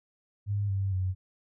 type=tone with pitch steps; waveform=sine; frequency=101.8 / 97.5 / 93.1 Hz; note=G#2 / G2 / F#2; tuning=-34 / -9 / +11 cents; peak=-26 dBFS; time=0.46-1.15 s; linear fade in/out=50 ms; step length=230 ms; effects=none